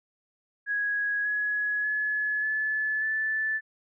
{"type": "tone with pitch steps", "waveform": "sine", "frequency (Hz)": [1661.2, 1683.4, 1705.9, 1728.7, 1751.9], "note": ["G#6", "G#6", "G#6", "A6", "A6"], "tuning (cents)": [0, 23, 46, -31, -8], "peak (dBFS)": -25, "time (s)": [0.66, 3.61], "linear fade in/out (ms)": 50, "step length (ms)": 590, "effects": []}